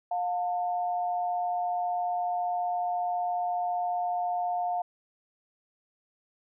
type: tone pair together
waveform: sine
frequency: 710 / 895.4 Hz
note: F5 / A5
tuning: +28 / +30 cents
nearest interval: major third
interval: 402 cents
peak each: -27 / -36 dBFS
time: 0.11-4.82 s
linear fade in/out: 5 ms
effects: none